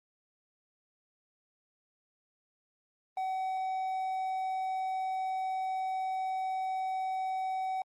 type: tone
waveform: triangle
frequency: 756 Hz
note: F#5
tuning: 37 cents sharp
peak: -29 dBFS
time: 3.17-7.82 s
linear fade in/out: 2 ms
effects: Opus 24 kbps